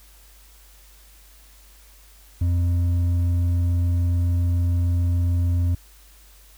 sine tone with hard clipping, 87.31 Hz, F2, in tune, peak -19 dBFS, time 2.41-5.75 s, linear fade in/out 5 ms, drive 4 dB, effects added 50 Hz sine -49 dBFS peak until 6.57 s + white hiss -53 dBFS RMS until 6.57 s

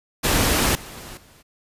pink noise with level steps, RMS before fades -19 / -38 / -51 dBFS, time 0.23-1.43 s, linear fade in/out 20 ms, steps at 0.75 / 1.17 s, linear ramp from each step 2 ms, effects resampled to 32000 Hz

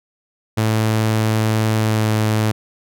sawtooth tone with pitch glide, 109.8 to 108.54 Hz, A2 to A2, -3 to -23 cents, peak -11 dBFS, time 0.57-2.52 s, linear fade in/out 10 ms, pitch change -20 cents, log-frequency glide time 1.75-2.11 s, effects none

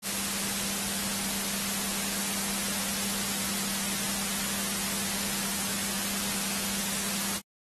sine tone in noise, 198.7 Hz, G3, 24 cents sharp, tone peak -39 dBFS, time 0.02-7.41 s, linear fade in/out 50 ms, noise white, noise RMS -31 dBFS, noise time 0.02-7.41 s, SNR -11 dB, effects AAC 32 kbps

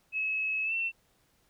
sine tone with pitch glide, 2579 to 2696 Hz, E7 to E7, -39 to +38 cents, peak -28 dBFS, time 0.12-0.92 s, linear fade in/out 50 ms, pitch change +77 cents, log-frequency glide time 0.64-0.74 s, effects pink hiss -69 dBFS RMS until 1.49 s

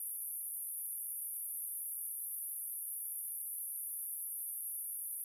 white band-pass noise, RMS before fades -42 dBFS, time 0-5.24 s, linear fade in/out 2 ms, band 9800 to 13000 Hz, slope 96 dB/octave, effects none

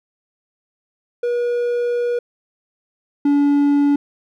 triangle tone pair in turn, 481.5 / 286.3 Hz, B4 / D4, -44 / -44 cents, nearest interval major sixth, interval 900 cents, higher first, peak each -15 / -10 dBFS, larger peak second, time 1.23-2.19 / 3.25-3.96 s, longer first, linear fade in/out 5 ms, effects none

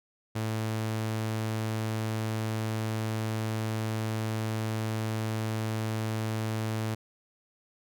sawtooth tone, 110 Hz, A2, in tune, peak -25 dBFS, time 0.35-6.95 s, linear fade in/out 10 ms, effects none

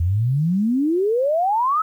sine exponential sweep, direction up, 81.1 to 1316 Hz, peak -16 dBFS, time 0-1.82 s, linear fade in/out 5 ms, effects 9-bit

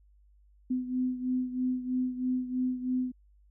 sine beating tone pair, 253.1 / 256.2 Hz, B3 / C4, +43 / -36 cents, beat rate 3.1 Hz, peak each -29 / -34 dBFS, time 0.7-3.12 s, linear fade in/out 10 ms, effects added 50 Hz sine -58 dBFS peak until 3.5 s

